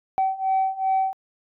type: beating tone pair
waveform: sine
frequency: 764 / 766.6 Hz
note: G5 / G5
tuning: -45 / -39 cents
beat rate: 2.6 Hz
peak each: -23 / -21 dBFS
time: 0.18-1.13 s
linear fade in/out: 0 ms
effects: tanh soft clip ceiling -15 dBFS